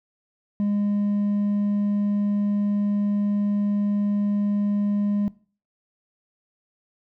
sine tone with hard clipping, 204.6 Hz, G#3, 26 cents flat, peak -21 dBFS, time 0.6-5.28 s, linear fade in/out 0 ms, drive 2 dB, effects noise-tail reverb RT60 0.4 s tail -20 dB re dry

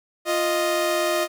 sawtooth tone pair together, 348.8 / 621.5 Hz, F4 / D#5, -2 / -2 cents, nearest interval minor seventh, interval 1000 cents, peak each -21 / -18 dBFS, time 0.25-1.28 s, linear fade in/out 50 ms, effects none

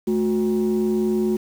sine tone pair together, 216.7 / 364.4 Hz, A3 / F#4, -26 / -26 cents, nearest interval major sixth, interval 900 cents, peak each -19 dBFS, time 0.07-1.37 s, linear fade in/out 10 ms, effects tanh soft clip ceiling -14 dBFS + 7-bit

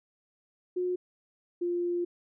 sine tone pair in turn, 361.3 / 349.6 Hz, F#4 / F4, -41 / +2 cents, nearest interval minor second, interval 57 cents, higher first, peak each -27 dBFS, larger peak neither, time 0.76-0.96 / 1.61-2.05 s, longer second, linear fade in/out 10 ms, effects none

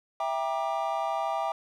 triangle chord, E half-diminished seventh, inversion none, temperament just, 659.3 / 791.1 / 949.3 / 1186.7 Hz, E5 / G5 / Bb5 / D6, 0 / +16 / +31 / +18 cents, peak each -30 / -29 / -33 / -33 dBFS, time 0.2-1.52 s, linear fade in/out 2 ms, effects none

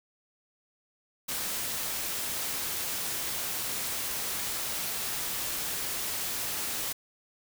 white noise, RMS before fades -33 dBFS, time 1.28-6.93 s, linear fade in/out 10 ms, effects none

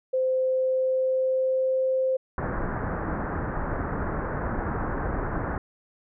sine tone with pitch glide, 518 to 522.2 Hz, C5 to C5, -17 to -3 cents, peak -21 dBFS, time 0.13-2.17 s, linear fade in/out 10 ms, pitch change +14 cents, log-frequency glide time 0.34-1.79 s
pink low-pass noise, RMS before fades -29 dBFS, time 2.38-5.58 s, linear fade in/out 2 ms, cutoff 1700 Hz, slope 48 dB/octave
effects none

